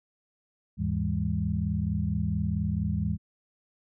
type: tone cluster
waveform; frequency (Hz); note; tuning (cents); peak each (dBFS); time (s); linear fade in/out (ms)
sine; 79.4 / 103.8 / 163.9 / 202.8; D#2 / G#2 / E3 / G#3; +36 / 0 / -10 / -41; -31; 0.77-3.18; 50
effects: none